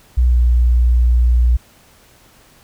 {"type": "tone with pitch glide", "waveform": "sine", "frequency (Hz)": [61.5, 60.2], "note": ["B1", "B1"], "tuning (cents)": [-7, -44], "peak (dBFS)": -9, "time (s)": [0.17, 1.57], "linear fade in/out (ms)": 10, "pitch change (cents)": -37, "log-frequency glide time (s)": [0.28, 0.37], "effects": ["pink hiss -49 dBFS RMS until 2.63 s"]}